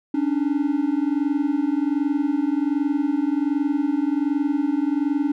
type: tone pair together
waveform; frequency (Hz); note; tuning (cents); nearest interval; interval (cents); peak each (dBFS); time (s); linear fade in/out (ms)
triangle; 278.7 / 300; C#4 / D4; +9 / +37; minor second; 128; -20; 0.14-5.32; 5
effects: none